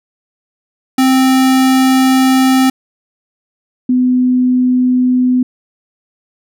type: tone pair in turn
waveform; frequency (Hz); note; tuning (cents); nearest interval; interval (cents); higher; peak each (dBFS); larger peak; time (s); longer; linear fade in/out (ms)
square / sine; 261.7 / 251.8; C4 / B3; 0 / +34; minor second; 66; first; -8; neither; 0.98-2.7 / 3.89-5.43; first; 5
effects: none